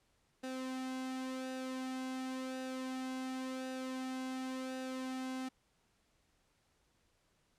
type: tone with flanger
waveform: sawtooth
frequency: 259.5 Hz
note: C4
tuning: 14 cents flat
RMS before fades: -41 dBFS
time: 0.43-5.49 s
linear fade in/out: 10 ms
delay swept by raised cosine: 0.91 to 2.21 ms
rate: 0.92 Hz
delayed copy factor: -0.55
effects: pink hiss -75 dBFS RMS until 7.58 s + low-pass 10000 Hz 12 dB/octave